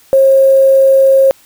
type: tone with quantisation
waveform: sine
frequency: 538 Hz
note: C5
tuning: 48 cents sharp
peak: -4 dBFS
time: 0.13-1.31 s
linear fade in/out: 0 ms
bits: 5
effects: white hiss -46 dBFS RMS until 1.45 s